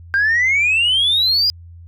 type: exponential sweep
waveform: sine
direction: up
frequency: 1568 to 4956 Hz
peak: -11 dBFS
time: 0.14-1.5 s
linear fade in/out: 0 ms
effects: tanh soft clip ceiling -10 dBFS + added 85 Hz sine -36 dBFS peak until 1.87 s